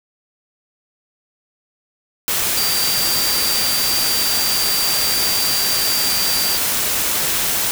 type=tone in noise; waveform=sine; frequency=4699 Hz; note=D8; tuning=in tune; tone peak=-20 dBFS; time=2.57-6.57 s; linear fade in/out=0 ms; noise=white; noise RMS=-19 dBFS; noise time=2.28-7.71 s; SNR=-4 dB; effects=none